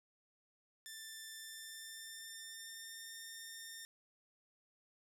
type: tone with pitch glide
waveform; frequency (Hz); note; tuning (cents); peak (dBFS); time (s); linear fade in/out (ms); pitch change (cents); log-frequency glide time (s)
10% pulse; 1774 to 1815.5; A6 to A#6; +14 to -46; -39; 0.86-3.85; 0; +40; 1.3-3.16
effects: none